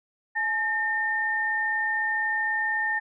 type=tone pair together; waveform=sine; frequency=852.6 / 1814 Hz; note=G#5 / A#6; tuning=+45 / -48 cents; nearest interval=octave + minor second; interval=1307 cents; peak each=-31 / -24 dBFS; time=0.35-3 s; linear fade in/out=20 ms; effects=none